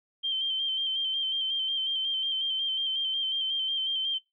sine tone with vibrato, 3136 Hz, G7, in tune, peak -26 dBFS, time 0.23-4.19 s, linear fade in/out 20 ms, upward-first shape square, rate 5.5 Hz, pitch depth 28 cents each way, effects noise-tail reverb RT60 0.2 s tail -22 dB re dry

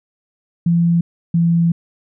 sine tone pair in turn, 170 / 168.63 Hz, F3 / E3, -46 / +40 cents, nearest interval unison, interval 14 cents, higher first, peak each -11 dBFS, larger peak neither, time 0.66-1.01 / 1.34-1.72 s, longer second, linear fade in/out 5 ms, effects none

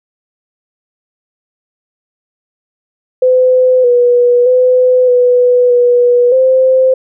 sine tone with pitch steps, 509 / 486.6 / 505 / 493.8 / 487.1 / 520 Hz, C5 / B4 / B4 / B4 / B4 / C5, -48 / -26 / +39 / 0 / -24 / -11 cents, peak -5 dBFS, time 3.22-6.94 s, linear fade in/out 5 ms, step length 620 ms, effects none

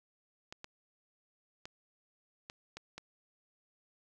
clicks, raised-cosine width 0.2 ms, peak -27 dBFS, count 6, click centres 0.525 / 0.644 / 1.655 / 2.499 / 2.77 / 2.98 s, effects none

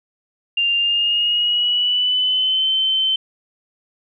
sine tone with pitch glide, 2794 to 3082 Hz, F7 to G7, 0 to -30 cents, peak -15 dBFS, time 0.57-3.16 s, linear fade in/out 5 ms, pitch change +170 cents, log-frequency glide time 0.77-2.69 s, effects none

